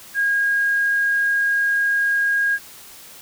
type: tone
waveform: sine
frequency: 1631 Hz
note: G#6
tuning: 32 cents flat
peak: -16 dBFS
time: 0.14-2.59 s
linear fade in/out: 50 ms
effects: white hiss -42 dBFS RMS until 3.21 s